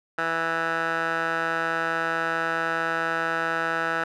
15% pulse tone with band-pass filter, 164.5 Hz, E3, 3 cents flat, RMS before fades -26 dBFS, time 0.18-4.04 s, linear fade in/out 5 ms, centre 1300 Hz, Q 3.5, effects none

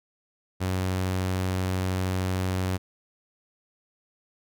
sawtooth tone, 93 Hz, F#2, 9 cents sharp, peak -21 dBFS, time 0.6-2.78 s, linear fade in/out 20 ms, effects none

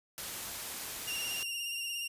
white noise, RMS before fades -40 dBFS, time 0.18-1.43 s, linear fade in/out 0 ms
sawtooth tone with vibrato, 2794 Hz, F7, in tune, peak -32 dBFS, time 1.07-2.08 s, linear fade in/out 10 ms, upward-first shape sine, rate 17 Hz, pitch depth 34 cents each way
effects resampled to 32000 Hz

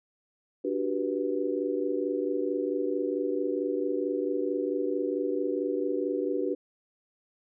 sine chord, G major seventh, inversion second, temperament just, 294 / 367.5 / 392 / 490 Hz, D4 / F#4 / G4 / B4, +2 / -12 / 0 / -14 cents, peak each -32 dBFS, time 0.64-6.55 s, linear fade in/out 10 ms, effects none

